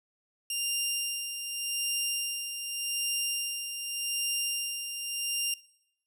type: tone with tremolo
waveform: 15% pulse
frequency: 2794 Hz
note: F7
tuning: in tune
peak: -21 dBFS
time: 0.5-5.54 s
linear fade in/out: 2 ms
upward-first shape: sine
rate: 0.85 Hz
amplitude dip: 55%
effects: noise-tail reverb RT60 0.8 s tail -21 dB re dry